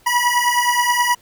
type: beating tone pair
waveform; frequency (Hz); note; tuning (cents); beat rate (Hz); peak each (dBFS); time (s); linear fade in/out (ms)
25% pulse; 967 / 976.5; B5 / B5; -37 / -20; 9.5; -14; 0.06-1.15; 10
effects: pink hiss -53 dBFS RMS until 1.21 s